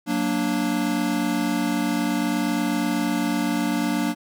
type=chord; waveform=square; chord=Gb augmented; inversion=none; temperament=equal; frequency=185 / 233.1 / 293.7 Hz; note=Gb3 / Bb3 / D4; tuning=0 / 0 / 0 cents; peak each=-29 / -26 / -25 dBFS; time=0.06-4.15 s; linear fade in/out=50 ms; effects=none